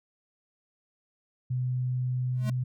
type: tone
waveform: sine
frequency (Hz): 126.3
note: B2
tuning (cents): +39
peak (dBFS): -26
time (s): 1.5-2.64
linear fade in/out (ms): 10
type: tone with exponential growth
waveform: square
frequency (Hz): 212.7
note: G#3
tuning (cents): +42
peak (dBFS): -29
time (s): 2.33-2.5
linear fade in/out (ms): 5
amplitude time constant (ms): 35
effects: none

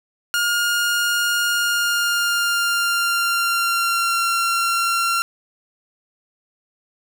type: tone with pitch glide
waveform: sawtooth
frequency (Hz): 1420 to 1370.8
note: F6 to F6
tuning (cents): +28 to -33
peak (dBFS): -14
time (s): 0.34-5.22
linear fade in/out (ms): 0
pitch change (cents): -61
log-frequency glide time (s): 1.49-4.22
effects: none

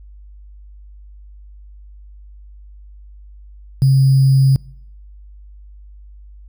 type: tone with sample-and-hold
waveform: sine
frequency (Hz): 134.5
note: C3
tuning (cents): +48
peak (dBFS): -8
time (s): 3.82-4.56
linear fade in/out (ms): 0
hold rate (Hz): 4900
effects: noise-tail reverb RT60 0.7 s tail -24 dB re dry + added 50 Hz sine -37 dBFS peak until 6.48 s

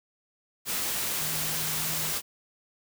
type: tone in noise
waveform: sine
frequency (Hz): 157.4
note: D#3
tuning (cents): +20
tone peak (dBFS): -40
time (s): 1.18-2.14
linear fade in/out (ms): 50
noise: white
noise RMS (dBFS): -30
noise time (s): 0.65-2.22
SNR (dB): -13
effects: none

